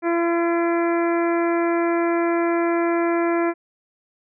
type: harmonic tone with a mistuned harmonic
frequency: 339.4 Hz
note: F4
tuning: 49 cents flat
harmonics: 1 / 2 / 3 / 4 / 5 / 6 / 7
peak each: -19 / -25 / -29 / -31 / -33 / -35 / -36 dBFS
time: 0.02-3.54 s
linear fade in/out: 50 ms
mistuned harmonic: 7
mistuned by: -17 cents
effects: none